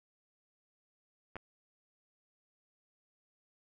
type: clicks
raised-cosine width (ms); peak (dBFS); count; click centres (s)
0.5; -28; 2; 1.357 / 1.366
effects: none